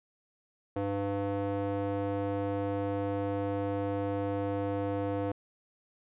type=tone with band-pass filter; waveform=square; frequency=100 Hz; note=G2; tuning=35 cents sharp; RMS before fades=-32 dBFS; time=0.76-5.32 s; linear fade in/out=5 ms; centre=490 Hz; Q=1.4; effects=resampled to 8000 Hz